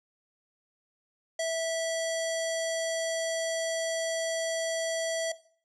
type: tone with low-pass filter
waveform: square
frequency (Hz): 655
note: E5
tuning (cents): -11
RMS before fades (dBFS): -30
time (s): 1.39-5.32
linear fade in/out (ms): 5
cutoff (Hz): 7500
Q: 2.7
effects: noise-tail reverb RT60 0.5 s tail -17 dB re dry